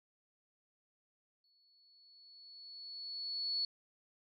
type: tone with exponential growth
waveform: sine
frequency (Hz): 4410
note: C#8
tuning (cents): -10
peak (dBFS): -32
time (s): 1.44-3.65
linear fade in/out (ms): 2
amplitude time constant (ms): 480
effects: none